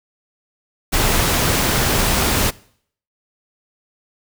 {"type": "noise", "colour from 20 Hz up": "pink", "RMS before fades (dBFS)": -17, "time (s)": [0.92, 2.51], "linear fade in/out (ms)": 20, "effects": ["noise-tail reverb RT60 0.6 s tail -22 dB re dry"]}